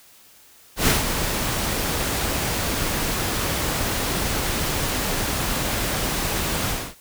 pink noise with ADSR envelope, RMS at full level -17 dBFS, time 0.76-6.95 s, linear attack 110 ms, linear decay 160 ms, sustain -7 dB, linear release 260 ms, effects white hiss -51 dBFS RMS until 7 s

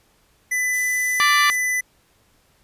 square tone, 1999 Hz, B6, 20 cents sharp, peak -20 dBFS, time 0.51-1.81 s, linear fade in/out 10 ms
violet noise, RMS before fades -34 dBFS, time 0.73-1.56 s, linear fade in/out 5 ms
harmonic tone, 587.3 Hz, D5, in tune, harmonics 2 / 3 / 4 / 5 / 6 / 7 / 8, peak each -18 / -20 / -25 / -27 / -27 / -30 / -29 dBFS, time 1.2-1.5 s, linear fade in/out 0 ms
effects pink hiss -60 dBFS RMS until 2.63 s + resampled to 32000 Hz

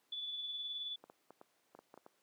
sine tone with tremolo, 3458 Hz, A7, 31 cents flat, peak -38 dBFS, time 0.12-0.96 s, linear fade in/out 5 ms, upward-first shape sine, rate 19 Hz, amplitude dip 35%
clicks, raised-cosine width 1 ms, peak -38 dBFS, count 9, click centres 1.04 / 1.099 / 1.306 / 1.414 / 1.75 / 1.79 / 1.941 / 1.976 / 2.064 s
effects pink hiss -75 dBFS RMS until 2.22 s + high-pass 300 Hz 12 dB/octave

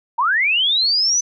sine linear sweep, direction up, 880 to 6100 Hz, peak -14 dBFS, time 0.18-1.21 s, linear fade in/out 10 ms, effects none

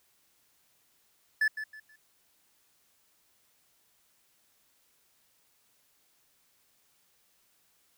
triangle tone with echo, 1736 Hz, A6, 24 cents flat, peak -21 dBFS, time 1.41-1.48 s, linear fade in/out 5 ms, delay 160 ms, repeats 3, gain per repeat -11 dB, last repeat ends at 1.96 s, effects white hiss -69 dBFS RMS until 7.97 s

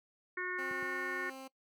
harmonic tone, 363.3 Hz, F#4, 32 cents flat, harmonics 1 / 3 / 4 / 5 / 6, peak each -42 / -45 / -42 / -39 / -45 dBFS, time 0.37-1.3 s, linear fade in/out 5 ms
15% pulse tone, 265.2 Hz, C4, 23 cents sharp, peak -39 dBFS, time 0.58-1.48 s, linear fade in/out 10 ms
clicks, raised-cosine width 3 ms, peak -34 dBFS, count 2, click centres 0.711 / 0.827 s
effects noise-tail reverb RT60 0.1 s tail -21 dB re dry + high-pass 150 Hz 12 dB/octave

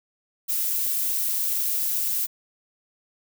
violet noise, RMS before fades -25 dBFS, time 0.48-2.27 s, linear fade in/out 20 ms, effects none

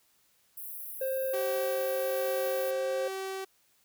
pink high-pass noise, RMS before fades -41 dBFS, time 0.57-2.71 s, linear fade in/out 5 ms, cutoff 11000 Hz, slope 48 dB/octave
triangle tone, 529 Hz, C5, 19 cents sharp, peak -27 dBFS, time 1.01-3.08 s, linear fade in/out 5 ms
sawtooth tone with tremolo, 383.7 Hz, G4, 37 cents flat, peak -30 dBFS, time 1.33-3.45 s, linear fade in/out 10 ms, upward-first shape sine, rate 1.2 Hz, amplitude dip 25%
effects white hiss -68 dBFS RMS until 3.84 s

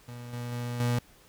35% pulse tone with level steps, 120.9 Hz, B2, 36 cents flat, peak -38 / -32 / -30 / -23 dBFS, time 0.08-0.99 s, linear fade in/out 5 ms, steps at 0.33 / 0.52 / 0.8 s, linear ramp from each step 2 ms, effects pink hiss -58 dBFS RMS until 1.28 s

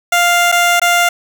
15% pulse tone with dropouts, 698.5 Hz, F5, in tune, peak -3 dBFS, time 0.12-1.09 s, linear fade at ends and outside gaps 5 ms, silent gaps 0.518-0.523 / 0.798-0.816 s, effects 7-bit

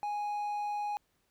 triangle tone, 829 Hz, G#5, 3 cents flat, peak -30 dBFS, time 0.03-0.97 s, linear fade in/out 0 ms, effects pink hiss -75 dBFS RMS until 1.3 s

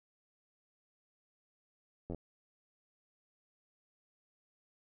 slowing click train, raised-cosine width 2 ms, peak -28 dBFS, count 5, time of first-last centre 2.1-2.147 s, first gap 11 ms, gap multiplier 1.04, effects none

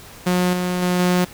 sawtooth tone with level steps, 179.9 Hz, F#3, 48 cents flat, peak -12 / -16 / -13 / -11 dBFS, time 0.26-1.25 s, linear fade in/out 10 ms, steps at 0.53 / 0.82 / 0.99 s, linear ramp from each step 5 ms, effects pink hiss -41 dBFS RMS until 1.33 s

